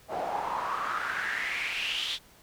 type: noise with band-pass filter sweep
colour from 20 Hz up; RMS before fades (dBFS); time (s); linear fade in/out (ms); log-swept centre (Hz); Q
pink; -32; 0.08-2.19; 50; 650 to 3600; 5.4
effects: pink hiss -57 dBFS RMS until 2.42 s